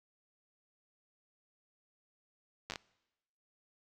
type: slowing click train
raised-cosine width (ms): 0.2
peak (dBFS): -22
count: 5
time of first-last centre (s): 2.7-2.758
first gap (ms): 9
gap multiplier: 1.33
effects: noise-tail reverb RT60 1.0 s tail -23 dB re dry